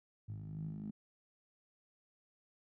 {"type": "tone with band-pass filter sweep", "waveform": "10% pulse", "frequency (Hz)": 52.1, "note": "G#1", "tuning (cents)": 6, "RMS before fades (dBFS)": -44, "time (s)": [0.28, 0.91], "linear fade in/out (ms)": 10, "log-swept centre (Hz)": [110, 210], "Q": 6.8, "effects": []}